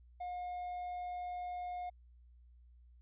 triangle tone, 717 Hz, F5, 45 cents sharp, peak -37 dBFS, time 0.2-1.9 s, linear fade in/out 10 ms, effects added 60 Hz sine -58 dBFS peak until 3.01 s + resampled to 8000 Hz

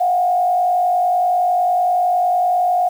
sine tone with frequency modulation, 720 Hz, F#5, 47 cents flat, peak -13 dBFS, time 0-2.89 s, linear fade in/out 10 ms, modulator 50.8 Hz, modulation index 0.57, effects 7-bit

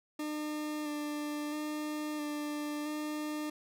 40% pulse tone with vibrato, 299.5 Hz, D4, 34 cents sharp, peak -34 dBFS, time 0.19-3.5 s, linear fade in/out 5 ms, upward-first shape square, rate 0.75 Hz, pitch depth 16 cents each way, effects none

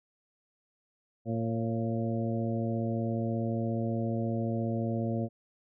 harmonic tone with a mistuned harmonic, 114.6 Hz, A#2, 29 cents flat, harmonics 1 / 2 / 3 / 4 / 5 / 6, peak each -32 / -32 / -38 / -41 / -38 / -42 dBFS, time 1.25-5.29 s, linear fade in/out 50 ms, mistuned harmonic 5, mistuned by -43 cents, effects none

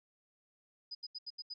sine tone bursts, 4978 Hz, D#8, in tune, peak -40 dBFS, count 6, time 0.91-1.54 s, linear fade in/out 10 ms, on 40 ms, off 78 ms, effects none

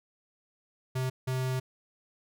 square tone bursts at uneven times, 129.4 Hz, C3, 19 cents flat, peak -29 dBFS, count 2, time 0.95-1.1 / 1.27-1.6 s, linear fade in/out 10 ms, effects none

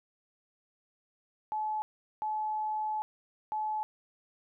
sine tone bursts at uneven times, 859 Hz, A5, 42 cents flat, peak -30 dBFS, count 3, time 1.52-1.82 / 2.22-3.02 / 3.52-3.83 s, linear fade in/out 0 ms, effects none

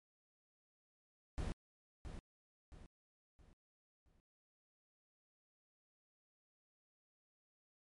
brown noise with echo, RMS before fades -40 dBFS, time 1.38-1.52 s, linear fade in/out 0 ms, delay 670 ms, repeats 4, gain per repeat -8 dB, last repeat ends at 4.2 s, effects MP3 48 kbps

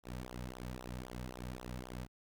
sawtooth tone with flanger, 62.2 Hz, B1, 13 cents sharp, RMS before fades -45 dBFS, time 0.03-2.08 s, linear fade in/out 50 ms, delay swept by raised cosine 0.42 to 2.92 ms, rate 3.8 Hz, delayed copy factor -0.9, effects none

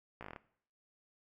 slowing click train, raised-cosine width 0.5 ms, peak -30 dBFS, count 8, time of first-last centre 0.21-0.362 s, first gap 16 ms, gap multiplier 1.1, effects noise-tail reverb RT60 0.6 s tail -18 dB re dry

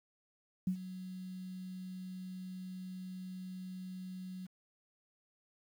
sine tone with ADSR envelope, 185 Hz, F#3, in tune, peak -28 dBFS, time 0.67-4.47 s, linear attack 4 ms, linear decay 86 ms, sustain -14 dB, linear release 15 ms, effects 10-bit

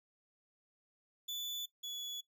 35% pulse tone pair in turn, 3475 / 3407 Hz, A7 / G#7, -22 / +44 cents, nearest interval unison, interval 34 cents, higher first, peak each -36 / -39 dBFS, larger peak first, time 1.28-1.66 / 1.83-2.21 s, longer neither, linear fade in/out 10 ms, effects noise-tail reverb RT60 0.1 s tail -17 dB re dry

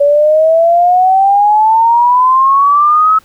sine exponential sweep, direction up, 567 to 1299 Hz, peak -5 dBFS, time 0-3.19 s, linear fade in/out 10 ms, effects pink hiss -47 dBFS RMS until 3.24 s

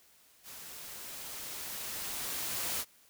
white noise with level ramp, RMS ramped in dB -48 to -34 dBFS, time 0.43-2.85 s, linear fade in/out 50 ms, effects white hiss -63 dBFS RMS until 3.09 s

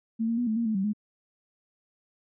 sine tone with pitch steps, 225.4 / 230.5 / 243.1 / 218.3 / 232.9 / 218.7 / 192.5 / 210.4 Hz, A3 / A#3 / B3 / A3 / A#3 / A3 / G3 / G#3, +42 / -19 / -27 / -13 / -1 / -10 / -31 / +23 cents, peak -24 dBFS, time 0.19-0.934 s, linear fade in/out 20 ms, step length 93 ms, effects none

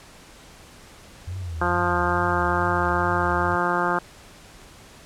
sine tone with vibrato, 86.7 Hz, F2, 12 cents flat, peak -28 dBFS, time 1.27-3.56 s, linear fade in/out 10 ms, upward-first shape triangle, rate 2.3 Hz, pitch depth 170 cents each way
harmonic tone, 175.9 Hz, F3, 13 cents sharp, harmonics 1 / 2 / 3 / 4 / 5 / 6 / 7 / 8 / 9, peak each -31 / -28 / -31 / -29 / -27 / -29 / -27 / -29 / -30 dBFS, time 1.61-3.99 s, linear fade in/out 5 ms
clicks, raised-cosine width 0.3 ms, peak -32 dBFS, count 5, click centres 2.853 / 2.888 / 3.316 / 3.519 / 4.617 s
effects pink hiss -47 dBFS RMS until 5.05 s + low-pass 10000 Hz 12 dB/octave

